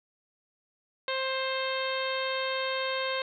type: harmonic tone with a mistuned harmonic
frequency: 527 Hz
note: C5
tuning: 12 cents sharp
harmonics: 1 / 2 / 3 / 4 / 5 / 6 / 7 / 8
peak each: -32 / -35 / -37 / -38 / -39 / -40 / -40 / -41 dBFS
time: 1.08-3.22 s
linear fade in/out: 2 ms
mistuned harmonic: 8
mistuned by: +32 cents
effects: none